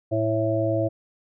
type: harmonic tone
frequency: 110 Hz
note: A2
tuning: in tune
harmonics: 1 / 3 / 5 / 6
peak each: -26 / -26 / -26 / -26 dBFS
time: 0.11-0.89 s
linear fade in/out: 20 ms
effects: none